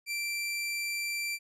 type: tone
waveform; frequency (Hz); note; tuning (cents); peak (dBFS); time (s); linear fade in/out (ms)
sawtooth; 2349; D7; 0; -28; 0.06-1.39; 50
effects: resampled to 32000 Hz

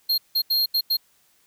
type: tone bursts at uneven times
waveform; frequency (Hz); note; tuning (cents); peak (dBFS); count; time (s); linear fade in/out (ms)
square; 4223; C8; +15; -19; 5; 0.09-0.18 / 0.35-0.42 / 0.5-0.66 / 0.74-0.81 / 0.9-0.97; 10
effects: white hiss -62 dBFS RMS until 1.46 s

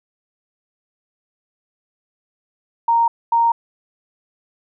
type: tone pair in turn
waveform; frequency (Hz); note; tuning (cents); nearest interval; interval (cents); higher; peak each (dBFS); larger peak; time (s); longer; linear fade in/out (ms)
sine; 929 / 929; A#5 / A#5; -6 / -6; unison; 0; neither; -12; neither; 2.88-3.08 / 3.32-3.52; neither; 5
effects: none

